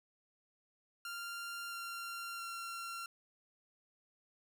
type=tone with pitch steps; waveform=sawtooth; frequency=1391 / 1380.6 / 1370.3 Hz; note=F6 / F6 / F6; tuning=-7 / -20 / -33 cents; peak=-38 dBFS; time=1.05-3.06 s; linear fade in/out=2 ms; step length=670 ms; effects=none